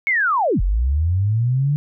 sine linear two-way sweep, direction down then up, 2231 to 41.2 to 149 Hz, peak -15 dBFS, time 0.07-1.76 s, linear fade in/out 0 ms, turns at 0.61 s, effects none

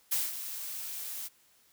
blue noise with ADSR envelope, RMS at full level -28 dBFS, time 0.11-1.29 s, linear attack 14 ms, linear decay 190 ms, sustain -11 dB, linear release 29 ms, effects white hiss -65 dBFS RMS until 1.72 s

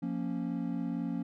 triangle chord, Bb minor, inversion second, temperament equal with one note detuned, 175.12 / 233.1 / 277.2 Hz, F3 / Bb3 / Db4, +5 / 0 / 0 cents, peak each -34 dBFS, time 0.02-1.23 s, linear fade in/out 10 ms, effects none

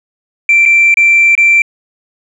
sine tone with dropouts, 2349 Hz, D7, in tune, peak -3 dBFS, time 0.49-1.62 s, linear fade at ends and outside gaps 2 ms, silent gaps 0.654-0.659 / 0.942-0.971 / 1.352-1.377 s, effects tanh soft clip ceiling -1 dBFS

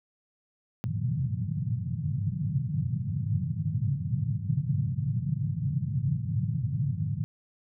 white band-pass noise, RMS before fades -29 dBFS, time 0.84-7.24 s, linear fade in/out 0 ms, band 100 to 160 Hz, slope 48 dB/octave, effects none

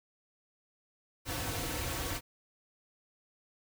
pink noise with comb filter, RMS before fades -36 dBFS, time 1.25-2.21 s, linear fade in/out 50 ms, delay 4.9 ms, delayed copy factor -0.75, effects none

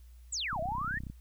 sine exponential two-way sweep, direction down then up, 8300 to 615 to 1910 Hz, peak -32 dBFS, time 0.32-0.99 s, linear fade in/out 10 ms, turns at 0.6 s
click train, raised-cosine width 5 ms, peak -29 dBFS, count 19, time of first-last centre 0.53-1.1 s, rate 31.6 Hz
effects added 60 Hz sine -50 dBFS peak until 1.2 s + white hiss -69 dBFS RMS until 1.2 s

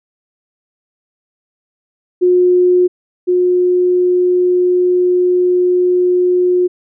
sine tone pair in turn, 360.2 / 360.2 Hz, F#4 / F#4, -46 / -46 cents, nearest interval unison, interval 0 cents, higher neither, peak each -7 / -9 dBFS, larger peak first, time 2.21-2.88 / 3.27-6.68 s, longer second, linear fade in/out 20 ms, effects none

